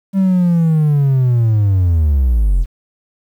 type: linear sweep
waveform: triangle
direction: down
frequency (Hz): 196 to 38.89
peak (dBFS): -7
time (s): 0.13-2.66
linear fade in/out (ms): 50
effects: tanh soft clip ceiling -3 dBFS + 8-bit

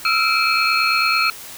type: tone cluster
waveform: sine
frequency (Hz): 1302 / 1371 / 2344 / 2577 / 4272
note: E6 / F6 / D7 / E7 / C8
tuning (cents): -22 / -32 / -4 / -40 / +35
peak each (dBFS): -21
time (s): 0.05-1.3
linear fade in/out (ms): 2
effects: tanh soft clip ceiling -3 dBFS + white hiss -36 dBFS RMS until 1.57 s

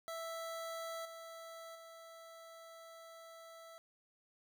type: tone with level steps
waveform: 25% pulse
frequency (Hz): 659.3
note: E5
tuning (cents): 0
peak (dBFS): -38 / -45 / -49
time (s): 0.08-3.78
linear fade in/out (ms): 0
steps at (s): 1.05 / 1.75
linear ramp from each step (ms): 5
effects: none

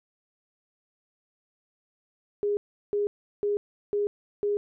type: tone bursts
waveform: sine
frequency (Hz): 410.7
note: G#4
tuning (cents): -19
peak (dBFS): -23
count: 5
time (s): 2.43-4.57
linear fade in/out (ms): 0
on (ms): 140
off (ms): 360
effects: none

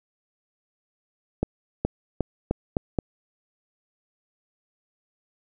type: accelerating click train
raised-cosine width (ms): 2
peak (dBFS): -9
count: 6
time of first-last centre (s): 1.43-2.988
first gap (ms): 420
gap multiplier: 0.85
effects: none

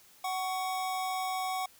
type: tone pair together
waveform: square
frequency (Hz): 749 / 1111.7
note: F#5 / C#6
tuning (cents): +21 / +5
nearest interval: perfect fifth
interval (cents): 684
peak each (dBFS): -33 / -38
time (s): 0.24-1.66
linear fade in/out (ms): 5
effects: white hiss -59 dBFS RMS until 1.79 s

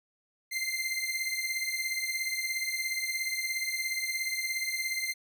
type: beating tone pair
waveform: sawtooth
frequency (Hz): 2078 / 2095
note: C7 / C7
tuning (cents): -12 / +2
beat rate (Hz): 17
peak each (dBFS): -30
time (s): 0.51-5.14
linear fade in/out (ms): 20
effects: none

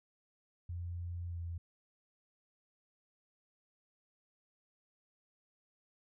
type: tone with pitch glide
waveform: sine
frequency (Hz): 86.9 to 85.06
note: F2 to F2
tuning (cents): -8 to -45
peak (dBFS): -38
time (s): 0.69-1.58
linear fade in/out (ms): 5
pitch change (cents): -37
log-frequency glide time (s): 1.28-1.39
effects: none

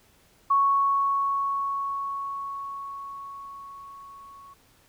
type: tone with level ramp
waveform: sine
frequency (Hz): 1108.7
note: C#6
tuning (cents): 0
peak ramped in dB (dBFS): -17 to -45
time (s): 0.5-4.54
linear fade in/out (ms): 10
effects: pink hiss -60 dBFS RMS until 4.88 s

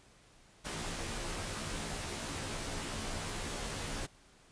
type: noise with comb filter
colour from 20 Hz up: pink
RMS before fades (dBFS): -39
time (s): 0.64-4.07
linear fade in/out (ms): 20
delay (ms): 16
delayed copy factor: -0.95
effects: pink hiss -62 dBFS RMS until 4.51 s + resampled to 22050 Hz

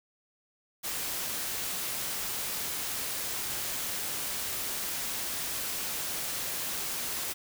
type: noise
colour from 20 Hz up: white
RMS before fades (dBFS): -34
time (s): 0.83-7.34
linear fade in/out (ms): 20
effects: none

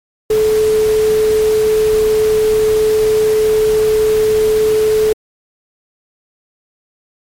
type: tone in noise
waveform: sine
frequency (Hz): 432.1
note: A4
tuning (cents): -31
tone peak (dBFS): -9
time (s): 0.3-5.13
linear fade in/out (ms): 5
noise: pink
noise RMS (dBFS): -26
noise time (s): 0.3-5.13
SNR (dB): +14
effects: MP3 64 kbps

